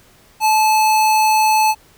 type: tone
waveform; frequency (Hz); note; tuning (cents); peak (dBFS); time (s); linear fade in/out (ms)
square; 867; A5; -26; -12; 0.4-1.75; 50
effects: pink hiss -50 dBFS RMS until 1.97 s